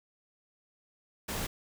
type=noise; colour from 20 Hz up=pink; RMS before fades=-35 dBFS; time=1.28-1.47 s; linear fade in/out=10 ms; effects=none